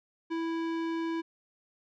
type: tone with tanh clipping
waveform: sine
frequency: 329.6 Hz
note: E4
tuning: in tune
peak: -32 dBFS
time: 0.3-1.22 s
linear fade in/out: 20 ms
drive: 18 dB
effects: none